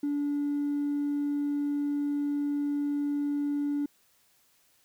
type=tone with hard clipping; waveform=sine; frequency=288.7 Hz; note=D4; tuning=30 cents flat; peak=-27 dBFS; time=0.03-3.86 s; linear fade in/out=5 ms; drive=1 dB; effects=white hiss -66 dBFS RMS until 4.84 s